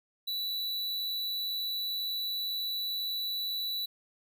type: tone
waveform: square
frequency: 3951 Hz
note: B7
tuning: in tune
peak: -32 dBFS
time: 0.27-3.86 s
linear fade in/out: 10 ms
effects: none